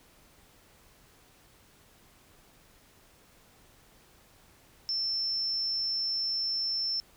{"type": "tone", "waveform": "sine", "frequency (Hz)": 5350, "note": "E8", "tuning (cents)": 25, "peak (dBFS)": -28, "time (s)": [4.89, 7], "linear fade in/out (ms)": 0, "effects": ["pink hiss -60 dBFS RMS until 7.16 s"]}